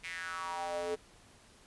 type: tone with high-pass filter sweep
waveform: square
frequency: 87 Hz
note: F2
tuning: 6 cents flat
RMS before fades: -38 dBFS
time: 0.03-0.96 s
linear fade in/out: 20 ms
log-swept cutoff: 2300 to 420 Hz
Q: 5.2
effects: pink hiss -60 dBFS RMS until 1.66 s + resampled to 24000 Hz